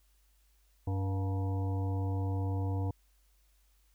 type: harmonic tone with a mistuned harmonic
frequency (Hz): 95.8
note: G2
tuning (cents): -39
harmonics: 1 / 3 / 5 / 7 / 9 / 10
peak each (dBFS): -30 / -40 / -44 / -47 / -49 / -50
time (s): 0.87-2.91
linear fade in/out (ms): 5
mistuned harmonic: 7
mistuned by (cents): +80
effects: added 50 Hz sine -65 dBFS peak until 3.94 s + white hiss -73 dBFS RMS until 3.94 s